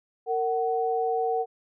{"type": "tone pair together", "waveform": "sine", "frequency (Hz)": [458.9, 749], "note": ["A#4", "F#5"], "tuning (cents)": [-27, 21], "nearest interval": "minor sixth", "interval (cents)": 848, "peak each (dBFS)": -26, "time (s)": [0.26, 1.46], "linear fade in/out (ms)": 50, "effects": []}